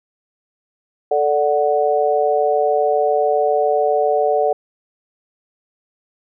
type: chord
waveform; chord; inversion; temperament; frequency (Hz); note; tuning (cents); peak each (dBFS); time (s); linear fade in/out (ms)
sine; D major; second; equal; 440 / 587.3 / 740; A4 / D5 / F#5; 0 / 0 / 0; -18; 1.11-4.53; 5
effects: none